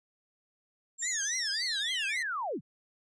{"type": "linear sweep", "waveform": "sine", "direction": "down", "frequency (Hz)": [7459, 103.2], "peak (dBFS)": -31, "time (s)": [0.98, 2.61], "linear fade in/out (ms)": 50}
{"type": "tone with vibrato", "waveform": "sawtooth", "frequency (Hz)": 1812, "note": "A#6", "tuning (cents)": -50, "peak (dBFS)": -31, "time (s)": [1.02, 2.23], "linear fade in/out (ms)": 10, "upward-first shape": "triangle", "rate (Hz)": 3.6, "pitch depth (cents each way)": 260}
{"effects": ["resampled to 22050 Hz"]}